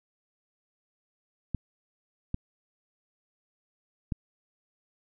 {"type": "clicks", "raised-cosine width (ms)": 5, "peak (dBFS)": -17, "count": 3, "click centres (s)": [1.547, 2.344, 4.122], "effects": []}